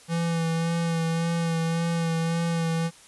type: tone with vibrato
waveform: square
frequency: 166.2 Hz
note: E3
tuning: 15 cents sharp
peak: -24 dBFS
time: 0.08-2.91 s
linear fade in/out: 50 ms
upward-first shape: sine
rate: 1.8 Hz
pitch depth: 23 cents each way
effects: white hiss -51 dBFS RMS until 3.07 s + resampled to 24000 Hz